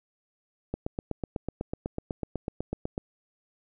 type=click train; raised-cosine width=2 ms; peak=-17 dBFS; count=19; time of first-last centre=0.74-2.979 s; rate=8.04 Hz; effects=none